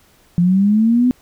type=linear sweep; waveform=sine; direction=up; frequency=170.4 to 254.4 Hz; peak=-10 dBFS; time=0.38-1.11 s; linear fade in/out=0 ms; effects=pink hiss -53 dBFS RMS until 1.21 s